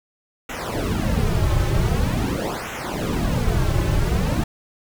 brown noise with flanger, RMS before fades -21 dBFS, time 0.49-4.44 s, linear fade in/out 5 ms, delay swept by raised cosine 0.21 to 4.31 ms, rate 0.45 Hz, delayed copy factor -0.95, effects none

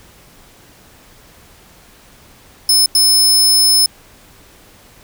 sawtooth tone bursts at uneven times, 5220 Hz, E8, 18 cents flat, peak -6 dBFS, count 2, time 2.69-2.86 / 2.95-3.86 s, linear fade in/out 2 ms, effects pink hiss -45 dBFS RMS until 5.03 s

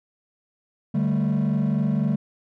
triangle chord, D suspended fourth, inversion none, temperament equal with one note detuned, 148.28 / 196 / 220 Hz, D3 / G3 / A3, +17 / 0 / 0 cents, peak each -21 dBFS, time 0.94-2.16 s, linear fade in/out 10 ms, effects tanh soft clip ceiling -14 dBFS

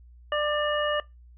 harmonic tone with a mistuned harmonic, 595 Hz, D5, 22 cents sharp, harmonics 1 / 2 / 3 / 5, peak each -26 / -29 / -31 / -33 dBFS, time 0.32-1 s, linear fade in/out 2 ms, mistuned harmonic 5, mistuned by -47 cents, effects noise-tail reverb RT60 0.2 s tail -21 dB re dry + added 60 Hz sine -48 dBFS peak until 1.37 s

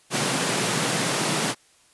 pink high-pass noise, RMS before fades -24 dBFS, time 0.1-1.55 s, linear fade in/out 50 ms, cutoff 120 Hz, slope 96 dB/octave, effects white hiss -58 dBFS RMS until 1.93 s + resampled to 24000 Hz

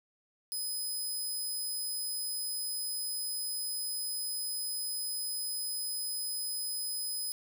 10% pulse tone, 5030 Hz, D#8, 18 cents sharp, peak -28 dBFS, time 0.52-7.32 s, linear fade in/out 0 ms, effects none

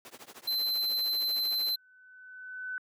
pink noise with tremolo, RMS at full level -44 dBFS, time 0.05-1.74 s, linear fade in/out 0 ms, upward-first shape triangle, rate 13 Hz, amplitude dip 100%
square tone, 4078 Hz, C8, 45 cents flat, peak -28 dBFS, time 0.47-1.76 s, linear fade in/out 10 ms
sine tone with exponential growth, 1507 Hz, F#6, 31 cents sharp, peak -32 dBFS, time 1.4-2.78 s, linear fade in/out 1 ms, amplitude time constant 300 ms
effects high-pass 300 Hz 12 dB/octave

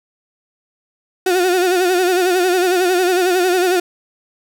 35% pulse tone with vibrato, 363 Hz, F#4, 33 cents flat, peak -11 dBFS, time 1.26-3.8 s, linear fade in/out 5 ms, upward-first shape sine, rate 11 Hz, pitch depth 70 cents each way, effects none

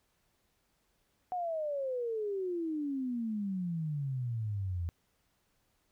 sine exponential sweep, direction down, 739 to 82.8 Hz, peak -32 dBFS, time 1.32-4.89 s, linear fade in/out 0 ms, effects pink hiss -75 dBFS RMS until 5.91 s

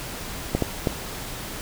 clicks, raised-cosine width 2 ms, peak -7 dBFS, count 3, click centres 0.55 / 0.623 / 0.872 s, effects pink hiss -34 dBFS RMS until 1.61 s

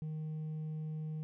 triangle tone with hard clipping, 155.56 Hz, D#3, in tune, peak -36 dBFS, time 0.02-1.23 s, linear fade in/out 0 ms, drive 1 dB, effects none

